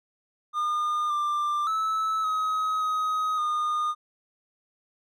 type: tone with pitch steps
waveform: triangle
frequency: 1214 / 1187 / 1304 / 1269 / 1260 / 1222 Hz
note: D#6 / D6 / E6 / D#6 / D#6 / D#6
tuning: -43 / +18 / -19 / +34 / +21 / -32 cents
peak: -22 dBFS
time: 0.53-3.95 s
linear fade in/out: 50 ms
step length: 570 ms
effects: none